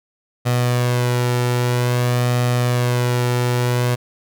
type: tone with flanger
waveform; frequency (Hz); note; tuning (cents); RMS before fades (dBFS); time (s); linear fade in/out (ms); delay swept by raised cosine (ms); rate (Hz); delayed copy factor
sawtooth; 122.7; B2; -11; -18; 0.45-3.96; 20; 1.6 to 2.21; 0.51; +0.5
effects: none